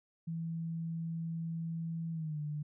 sine tone with pitch glide, 164.81 to 149.4 Hz, E3 to D3, 0 to +30 cents, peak -35 dBFS, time 0.27-2.63 s, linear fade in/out 10 ms, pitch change -170 cents, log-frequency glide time 2.12-2.39 s, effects none

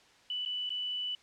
sine tone with dropouts, 2976 Hz, F#7, 9 cents sharp, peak -32 dBFS, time 0.3-1.15 s, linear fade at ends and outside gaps 2 ms, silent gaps 0.451-0.459 / 0.693-0.703 s, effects white hiss -61 dBFS RMS until 1.22 s + low-pass 5000 Hz 12 dB/octave

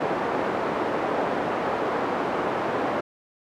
pink band-pass noise, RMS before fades -26 dBFS, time 0-3.01 s, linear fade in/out 10 ms, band 340 to 1100 Hz, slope 12 dB/octave, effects none

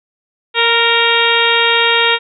harmonic tone with a mistuned harmonic, 464.4 Hz, A#4, 7 cents flat, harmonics 1 / 2 / 3 / 4 / 5 / 6 / 7 / 8, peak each -18 / -18 / -18 / -18 / -18 / -18 / -18 / -18 dBFS, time 0.54-2.19 s, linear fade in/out 50 ms, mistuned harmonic 2, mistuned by +20 cents, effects none

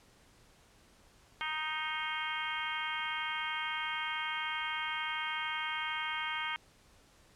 harmonic tone with a mistuned harmonic, 311.1 Hz, D#4, in tune, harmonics 3 / 4 / 5 / 6 / 7 / 8 / 9 / 10, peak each -41 / -41 / -41 / -45 / -39 / -48 / -46 / -42 dBFS, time 1.41-6.56 s, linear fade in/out 0 ms, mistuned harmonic 10, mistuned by +30 cents, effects pink hiss -63 dBFS RMS until 7.35 s + low-pass 10000 Hz 12 dB/octave

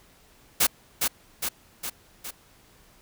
white noise with echo, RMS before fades -20 dBFS, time 0.6-0.67 s, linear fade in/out 10 ms, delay 410 ms, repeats 4, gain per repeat -4 dB, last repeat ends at 2.31 s, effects pink hiss -57 dBFS RMS until 3.01 s

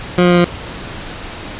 20% pulse tone with pitch steps, 178.2 / 176.97 / 175.75 / 174.53 Hz, F3 / F3 / F3 / F3, +35 / +23 / +11 / -1 cents, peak -3 dBFS, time 0.18-0.444 s, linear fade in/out 2 ms, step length 66 ms, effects pink hiss -28 dBFS RMS until 1.59 s + resampled to 8000 Hz

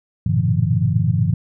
sine tone cluster, 97.3 / 112.9 / 121.3 / 148.3 / 169.7 Hz, G2 / A2 / B2 / D3 / F3, -12 / +45 / -31 / +17 / -49 cents, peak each -21 dBFS, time 0.26-1.34 s, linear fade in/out 5 ms, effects none

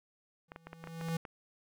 square tone with exponential growth, 164.81 Hz, E3, in tune, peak -31 dBFS, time 0.48-1.17 s, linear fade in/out 5 ms, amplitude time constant 150 ms
clicks, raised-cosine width 0.5 ms, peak -29 dBFS, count 9, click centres 0.519 / 0.561 / 0.67 / 0.731 / 0.84 / 0.873 / 1.012 / 1.086 / 1.252 s
effects none

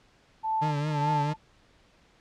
sine tone with tremolo, 880 Hz, A5, in tune, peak -24 dBFS, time 0.43-1.37 s, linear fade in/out 20 ms, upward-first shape sine, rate 1.8 Hz, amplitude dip 95%
40% pulse tone with vibrato, 149.1 Hz, D3, 27 cents sharp, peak -26 dBFS, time 0.61-1.34 s, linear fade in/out 20 ms, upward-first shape triangle, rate 4.5 Hz, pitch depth 75 cents each way
effects pink hiss -61 dBFS RMS until 2.2 s + low-pass 5000 Hz 12 dB/octave

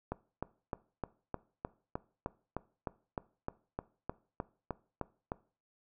click train, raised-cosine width 1 ms, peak -21 dBFS, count 18, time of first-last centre 0.12-5.319 s, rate 3.27 Hz, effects noise-tail reverb RT60 0.4 s tail -20 dB re dry

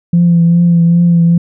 sine tone with vibrato, 170.6 Hz, F3, 40 cents flat, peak -4 dBFS, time 0.13-1.38 s, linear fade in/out 5 ms, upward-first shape triangle, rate 2.5 Hz, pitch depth 31 cents each way, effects tanh soft clip ceiling -1 dBFS

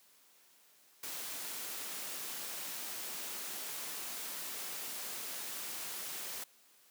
white noise, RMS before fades -42 dBFS, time 1.03-6.44 s, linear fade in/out 5 ms, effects white hiss -65 dBFS RMS until 6.9 s + high-pass 200 Hz 12 dB/octave

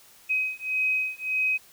sine beating tone pair, 2526 / 2527.7 Hz, D#7 / D#7, +26 / +27 cents, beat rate 1.7 Hz, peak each -27 dBFS, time 0.29-1.58 s, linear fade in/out 20 ms, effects white hiss -54 dBFS RMS until 1.72 s

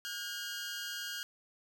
15% pulse tone pair together, 1438 / 1612.8 Hz, F#6 / G6, -50 / +49 cents, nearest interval major second, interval 199 cents, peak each -35 / -34 dBFS, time 0.05-1.23 s, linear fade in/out 0 ms, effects none

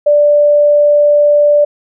sine tone, 587.3 Hz, D5, in tune, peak -5 dBFS, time 0.06-1.65 s, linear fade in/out 10 ms, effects none

